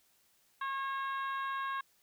harmonic tone, 543 Hz, C#5, 36 cents flat, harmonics 2 / 3 / 4 / 5 / 6 / 7, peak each -35 / -40 / -52 / -52 / -55 / -52 dBFS, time 0.61-1.81 s, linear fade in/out 5 ms, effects white hiss -70 dBFS RMS until 2.02 s

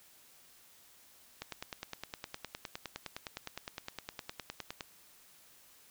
click train, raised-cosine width 0.2 ms, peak -22 dBFS, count 34, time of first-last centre 1.42-4.808 s, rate 9.74 Hz, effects white hiss -61 dBFS RMS until 5.9 s

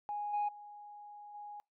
sine tone with level steps, 828 Hz, G#5, 5 cents flat, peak -35 / -29 / -48 / -44 dBFS, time 0.09-1.6 s, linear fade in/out 0 ms, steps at 0.33 / 0.48 / 1.34 s, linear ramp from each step 10 ms, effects noise-tail reverb RT60 0.2 s tail -26 dB re dry + tanh soft clip ceiling -28 dBFS

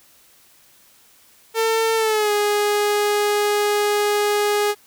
sawtooth tone with pitch glide, 449.3 to 414.4 Hz, A4 to G#4, +36 to -4 cents, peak -13 dBFS, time 1.54-4.75 s, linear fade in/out 50 ms, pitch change -140 cents, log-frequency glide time 1.96-2.32 s, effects white hiss -53 dBFS RMS until 4.86 s

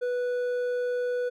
sine tone with hard clipping, 492.5 Hz, B4, 5 cents flat, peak -27 dBFS, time 0.01-1.3 s, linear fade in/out 20 ms, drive 5 dB, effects none

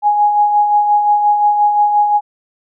sine tone with tremolo, 830.6 Hz, G#5, in tune, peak -7 dBFS, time 0.02-2.21 s, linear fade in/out 50 ms, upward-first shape sine, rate 5.7 Hz, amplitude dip 45%, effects none

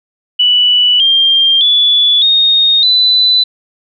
sine tone with pitch steps, 2960 / 3191 / 3440 / 3708 / 3997 Hz, F#7 / G7 / A7 / A#7 / B7, 0 / +30 / -40 / -10 / +20 cents, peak -6 dBFS, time 0.39-3.44 s, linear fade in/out 10 ms, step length 610 ms, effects none

